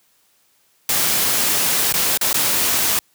white noise with dropouts, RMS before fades -18 dBFS, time 0.89-2.99 s, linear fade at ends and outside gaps 2 ms, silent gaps 1.925-1.939 / 2.175-2.212 / 2.33-2.342 s, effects white hiss -60 dBFS RMS until 3.14 s + high-pass 80 Hz 12 dB/octave

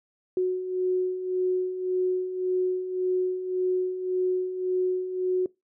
sine beating tone pair, 366.5 / 368.3 Hz, F#4 / F#4, -16 / -8 cents, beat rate 1.8 Hz, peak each -31 / -24 dBFS, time 0.37-5.46 s, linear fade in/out 2 ms, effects noise-tail reverb RT60 0.2 s tail -22 dB re dry

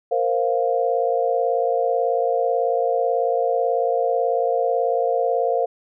sine chord, Bb suspended second, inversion none, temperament just, 466.2 / 524.4 / 699.2 Hz, Bb4 / C5 / F5, 0 / +4 / +2 cents, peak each -22 dBFS, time 0.11-5.66 s, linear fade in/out 10 ms, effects none

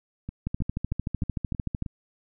two click trains, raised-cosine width 5 ms, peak -21 / -15 dBFS, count 6 / 19, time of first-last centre 0.29-1.862 / 0.47-1.823 s, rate 3.18 / 13.3 Hz, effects none

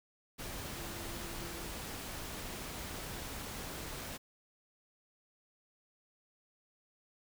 sine tone in noise, 340 Hz, F4, 46 cents flat, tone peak -50 dBFS, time 0.76-1.7 s, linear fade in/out 20 ms, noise pink, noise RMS -43 dBFS, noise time 0.38-4.18 s, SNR -10 dB, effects none

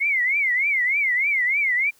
sine tone with vibrato, 2129 Hz, C7, 30 cents sharp, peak -18 dBFS, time 0-1.91 s, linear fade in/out 20 ms, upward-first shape triangle, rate 3.3 Hz, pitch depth 200 cents each way, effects white hiss -58 dBFS RMS until 1.99 s

